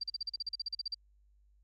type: tone bursts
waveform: sine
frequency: 4699 Hz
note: D8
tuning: in tune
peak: -33 dBFS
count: 15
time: 0.01-0.945 s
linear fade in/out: 5 ms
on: 25 ms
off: 40 ms
effects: added 50 Hz sine -63 dBFS peak until 1.63 s + Opus 32 kbps